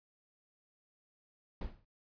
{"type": "noise with exponential decay", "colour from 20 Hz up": "brown", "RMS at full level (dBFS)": -34, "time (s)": [1.61, 1.85], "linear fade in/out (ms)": 5, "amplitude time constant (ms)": 51, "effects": ["noise-tail reverb RT60 0.1 s tail -26 dB re dry", "resampled to 11025 Hz"]}